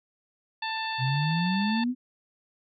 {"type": "harmonic tone", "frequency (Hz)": 887, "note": "A5", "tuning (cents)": 14, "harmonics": [1, 2, 3, 4, 5], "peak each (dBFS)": [-32, -35, -37, -38, -39], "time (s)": [0.62, 1.84], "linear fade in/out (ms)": 5}
{"type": "exponential sweep", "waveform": "sine", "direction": "up", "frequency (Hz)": [125.4, 257.4], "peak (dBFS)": -24, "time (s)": [0.98, 1.95], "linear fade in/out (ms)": 50}
{"effects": []}